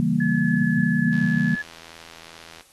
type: chord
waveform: sine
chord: C# diminished seventh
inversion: none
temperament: equal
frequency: 138.59 / 164.81 / 196 / 233.1 Hz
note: C#3 / E3 / G3 / Bb3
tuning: 0 / 0 / 0 / 0 cents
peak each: -28 / -23 / -24 / -22 dBFS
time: 0-1.55 s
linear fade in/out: 0 ms
type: tone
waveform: sine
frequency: 1711 Hz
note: A6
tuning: 49 cents flat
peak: -26 dBFS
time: 0.2-1.62 s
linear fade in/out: 5 ms
type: click train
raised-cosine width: 0.2 ms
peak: -25 dBFS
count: 123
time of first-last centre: 1.13-2.609 s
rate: 82.5 Hz
effects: white hiss -55 dBFS RMS until 2.72 s + AAC 32 kbps